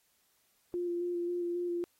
sine tone with vibrato, 349.2 Hz, F4, in tune, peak -31 dBFS, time 0.74-1.84 s, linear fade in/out 0 ms, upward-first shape square, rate 3.7 Hz, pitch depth 14 cents each way, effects white hiss -72 dBFS RMS until 1.99 s + AAC 48 kbps

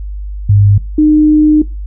sine tone pair in turn, 101.4 / 304.6 Hz, G#2 / D#4, -41 / -37 cents, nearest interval octave + perfect fifth, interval 1904 cents, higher second, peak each -4 dBFS, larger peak neither, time 0.49-0.78 / 0.98-1.62 s, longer second, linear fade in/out 5 ms, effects noise-tail reverb RT60 0.2 s tail -18 dB re dry + added 50 Hz sine -19 dBFS peak until 1.86 s

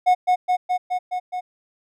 triangle tone with echo, 729 Hz, F#5, 26 cents flat, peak -10 dBFS, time 0.06-0.15 s, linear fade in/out 20 ms, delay 210 ms, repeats 6, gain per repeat -2 dB, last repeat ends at 1.41 s, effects none

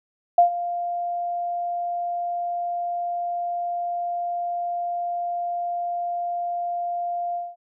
sine tone with ADSR envelope, 698.5 Hz, F5, in tune, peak -9 dBFS, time 0.38-7.56 s, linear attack 4 ms, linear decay 110 ms, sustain -15 dB, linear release 210 ms, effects none

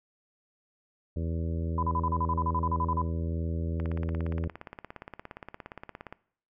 harmonic tone, 82.41 Hz, E2, in tune, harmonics 1 / 2 / 3 / 4 / 5 / 6 / 7, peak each -30 / -36 / -40 / -42 / -44 / -46 / -47 dBFS, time 1.16-4.48 s, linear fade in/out 5 ms
sine tone bursts, 1003 Hz, B5, 26 cents sharp, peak -27 dBFS, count 15, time 1.78-3.017 s, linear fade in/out 2 ms, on 47 ms, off 38 ms
click train, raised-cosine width 0.5 ms, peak -25 dBFS, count 41, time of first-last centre 3.8-6.126 s, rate 17.2 Hz
effects noise-tail reverb RT60 0.6 s tail -21 dB re dry

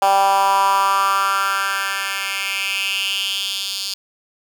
10% pulse tone with high-pass filter sweep, 195.9 Hz, G3, 1 cent flat, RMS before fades -19 dBFS, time 0.02-3.94 s, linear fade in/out 2 ms, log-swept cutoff 740 to 4200 Hz, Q 4.2, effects none

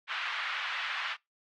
pink band-pass noise, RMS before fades -35 dBFS, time 0.07-1.17 s, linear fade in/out 50 ms, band 1200 to 3200 Hz, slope 24 dB/octave, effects noise-tail reverb RT60 0.2 s tail -25 dB re dry + AAC 64 kbps

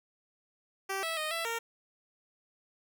10% pulse tone with pitch steps, 388.2 / 654 / 619 / 665 / 461 Hz, G4 / E5 / D#5 / E5 / A#4, -17 / -14 / -9 / +15 / -19 cents, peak -24 dBFS, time 0.89-1.59 s, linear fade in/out 10 ms, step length 140 ms, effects none

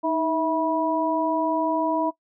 sine tone cluster, 313.8 / 652 / 974 Hz, D#4 / E5 / B5, +15 / -19 / -24 cents, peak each -25 dBFS, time 0.03-2.11 s, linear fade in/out 20 ms, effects noise-tail reverb RT60 0.1 s tail -20 dB re dry

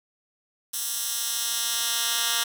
10% pulse tone with high-pass filter sweep, 233.1 Hz, A#3, in tune, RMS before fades -27 dBFS, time 0.73-2.44 s, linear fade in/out 10 ms, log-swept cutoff 7200 to 2600 Hz, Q 0.72, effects 8-bit

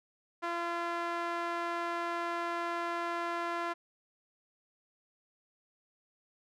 sawtooth tone with band-pass filter, 342.1 Hz, F4, 36 cents flat, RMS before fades -35 dBFS, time 0.42-3.74 s, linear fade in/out 20 ms, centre 1200 Hz, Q 1.3, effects none

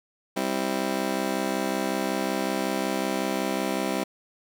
20% pulse chord, C major, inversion second, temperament just, 196.22 / 261.6 / 327 Hz, G3 / C4 / E4, +2 / 0 / -14 cents, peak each -25 dBFS, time 0.36-4.04 s, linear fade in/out 10 ms, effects none

